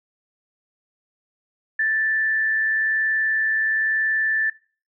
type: tone with frequency modulation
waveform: sine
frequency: 1760 Hz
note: A6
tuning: in tune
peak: -18 dBFS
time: 1.79-4.5 s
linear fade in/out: 5 ms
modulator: 101 Hz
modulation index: 0.31
effects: noise-tail reverb RT60 0.4 s tail -21 dB re dry